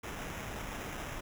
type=noise with sample-and-hold; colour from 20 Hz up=pink; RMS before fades=-41 dBFS; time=0.03-1.21 s; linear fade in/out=10 ms; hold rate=4410 Hz; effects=none